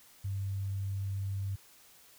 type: tone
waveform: sine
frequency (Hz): 98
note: G2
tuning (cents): 0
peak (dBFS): -32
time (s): 0.24-1.56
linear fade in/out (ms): 10
effects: white hiss -59 dBFS RMS until 2.18 s